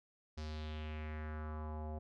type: tone with low-pass filter sweep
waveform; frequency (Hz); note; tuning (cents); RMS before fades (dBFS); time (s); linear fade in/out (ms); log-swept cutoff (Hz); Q
square; 77.1; D#2; -15; -43; 0.37-1.99; 10; 5300 to 680; 2.7
effects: none